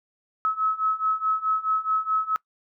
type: beating tone pair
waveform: sine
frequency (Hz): 1287 / 1291.7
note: E6 / E6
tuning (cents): -42 / -36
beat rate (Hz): 4.7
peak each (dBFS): -26 / -24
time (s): 0.45-2.36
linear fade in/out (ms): 0
effects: noise-tail reverb RT60 0.1 s tail -22 dB re dry